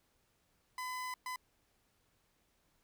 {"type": "tone bursts at uneven times", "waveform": "30% pulse", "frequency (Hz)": 1009, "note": "B5", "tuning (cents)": 37, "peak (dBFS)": -36, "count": 2, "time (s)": [[0.78, 1.14], [1.26, 1.36]], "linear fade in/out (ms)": 2, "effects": ["pink hiss -75 dBFS RMS until 2.83 s"]}